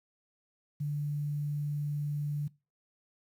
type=tone with quantisation; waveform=sine; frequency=146.6 Hz; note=D3; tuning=3 cents flat; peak=-30 dBFS; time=0.8-2.48 s; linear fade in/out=10 ms; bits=10; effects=noise-tail reverb RT60 0.3 s tail -22 dB re dry